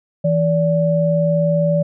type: tone pair together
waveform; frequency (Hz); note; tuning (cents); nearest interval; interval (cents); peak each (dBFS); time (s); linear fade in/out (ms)
sine; 164 / 579.1; E3 / D5; -9 / -24; octave + minor seventh; 2185; -16; 0.24-1.83; 10
effects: none